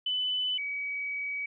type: tone pair in turn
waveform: sine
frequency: 3005 / 2271 Hz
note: F#7 / C#7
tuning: +26 / +41 cents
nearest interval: perfect fourth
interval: 485 cents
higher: first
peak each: -27 / -31 dBFS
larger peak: first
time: 0.06-0.58 / 0.58-1.46 s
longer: second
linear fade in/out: 5 ms
effects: none